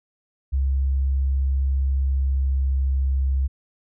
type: tone with pitch glide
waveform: sine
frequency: 67.4 to 66.97 Hz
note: C#2 to C2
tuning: -48 to +41 cents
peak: -18 dBFS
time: 0.52-3.48 s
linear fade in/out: 20 ms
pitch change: -11 cents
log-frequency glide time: 1.91-2.77 s
effects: none